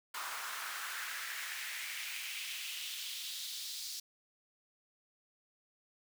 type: noise with high-pass filter sweep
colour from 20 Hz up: pink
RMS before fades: -42 dBFS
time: 0.14-4 s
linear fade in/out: 5 ms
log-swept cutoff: 1100 to 4600 Hz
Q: 2.5
effects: none